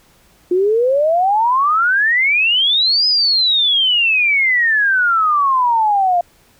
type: exponential two-way sweep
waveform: sine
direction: up then down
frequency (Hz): 349.2 to 5080 to 686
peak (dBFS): -11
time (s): 0.51-6.21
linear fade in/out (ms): 5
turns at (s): 3.07
effects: pink hiss -52 dBFS RMS until 6.59 s